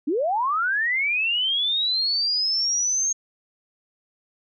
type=linear sweep; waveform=sine; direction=up; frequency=262.2 to 6500 Hz; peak=-20 dBFS; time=0.07-3.13 s; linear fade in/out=10 ms; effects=none